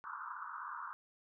pink band-pass noise, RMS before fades -45 dBFS, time 0.04-0.93 s, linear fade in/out 0 ms, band 950 to 1500 Hz, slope 96 dB/octave, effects none

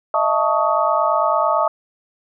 sine tone cluster, 620 / 669 / 883 / 1120 / 1255 Hz, D#5 / E5 / A5 / C#6 / D#6, -6 / +25 / +6 / +18 / +15 cents, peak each -21 dBFS, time 0.14-1.68 s, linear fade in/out 2 ms, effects none

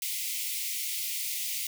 white high-pass noise, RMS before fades -33 dBFS, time 0.02-1.67 s, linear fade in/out 2 ms, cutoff 2000 Hz, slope 96 dB/octave, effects none

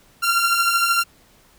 sawtooth beating tone pair, 1368 / 1381 Hz, F6 / F6, -36 / -20 cents, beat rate 13 Hz, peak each -19 / -14 dBFS, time 0.22-1.04 s, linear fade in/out 20 ms, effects pink hiss -54 dBFS RMS until 1.58 s

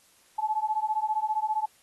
sine beating tone pair, 855 / 870 Hz, A5 / A5, -50 / -20 cents, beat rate 15 Hz, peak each -28 dBFS, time 0.38-1.66 s, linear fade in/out 10 ms, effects white hiss -61 dBFS RMS until 1.82 s + AAC 32 kbps

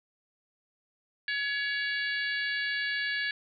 harmonic tone, 564 Hz, C#5, 30 cents sharp, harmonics 3 / 4 / 5 / 6 / 7 / 8, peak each -30 / -37 / -40 / -41 / -42 / -41 dBFS, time 1.28-3.31 s, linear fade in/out 2 ms, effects none

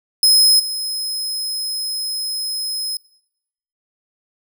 sawtooth tone with level steps, 5120 Hz, D#8, 49 cents sharp, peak -7 / -19 dBFS, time 0.23-2.97 s, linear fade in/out 2 ms, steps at 0.59 s, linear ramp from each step 10 ms, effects noise-tail reverb RT60 0.8 s tail -23 dB re dry

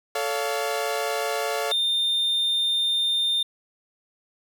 sawtooth chord, A augmented, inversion none, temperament equal with one note detuned, 440 / 565 / 698.5 Hz, A4 / C#5 / E#5, 0 / +33 / 0 cents, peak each -25 dBFS, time 0.15-1.72 s, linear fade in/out 5 ms
triangle tone, 3620 Hz, A7, 48 cents sharp, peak -19 dBFS, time 1.71-3.43 s, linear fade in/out 5 ms
effects none

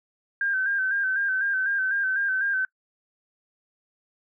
sine tone with vibrato, 1568 Hz, G6, in tune, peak -22 dBFS, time 0.41-2.65 s, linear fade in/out 2 ms, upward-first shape square, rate 4 Hz, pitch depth 43 cents each way, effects noise-tail reverb RT60 0.1 s tail -24 dB re dry

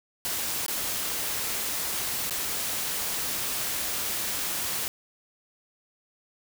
white noise with dropouts, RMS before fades -30 dBFS, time 0.25-4.88 s, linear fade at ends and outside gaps 0 ms, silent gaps 0.663-0.682 / 2.297-2.308 s, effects none

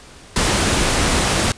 pink noise, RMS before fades -17 dBFS, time 0.36-1.52 s, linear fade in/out 2 ms, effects pink hiss -42 dBFS RMS until 1.57 s + resampled to 22050 Hz

